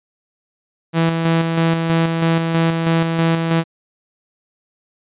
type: tone with tremolo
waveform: sawtooth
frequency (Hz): 164.81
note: E3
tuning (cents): 0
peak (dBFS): -9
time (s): 0.93-3.64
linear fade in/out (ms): 50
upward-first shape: square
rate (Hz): 3.1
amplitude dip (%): 40
effects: resampled to 8000 Hz